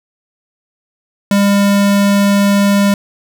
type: tone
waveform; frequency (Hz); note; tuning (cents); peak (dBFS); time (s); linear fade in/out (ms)
square; 200.8; G3; +42; -9; 1.31-2.94; 2
effects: none